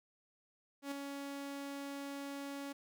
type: tone with ADSR envelope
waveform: sawtooth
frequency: 280 Hz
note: C#4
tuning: 18 cents sharp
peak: -33 dBFS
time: 0.82-2.73 s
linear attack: 96 ms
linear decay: 5 ms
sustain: -5 dB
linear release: 12 ms
effects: none

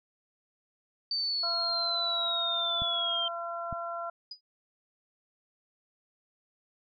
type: linear sweep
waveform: sine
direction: down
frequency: 4599 to 3143 Hz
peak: -28 dBFS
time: 1.11-3.28 s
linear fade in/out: 2 ms
type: harmonic tone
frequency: 340.5 Hz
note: F4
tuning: 44 cents flat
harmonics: 2 / 3 / 4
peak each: -36 / -43 / -37 dBFS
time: 1.43-4.1 s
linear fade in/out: 5 ms
type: clicks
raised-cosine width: 5 ms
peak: -26 dBFS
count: 2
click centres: 2.82 / 3.727 s
type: tone with exponential decay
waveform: sine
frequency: 4942 Hz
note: D#8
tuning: 13 cents flat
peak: -35 dBFS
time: 4.31-4.41 s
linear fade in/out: 5 ms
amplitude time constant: 20 ms
effects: none

